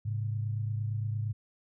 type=tone pair together; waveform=sine; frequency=106.29 / 135 Hz; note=G#2 / C#3; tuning=+41 / -45 cents; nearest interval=major third; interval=414 cents; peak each=-30 / -38 dBFS; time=0.05-1.33 s; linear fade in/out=10 ms; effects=none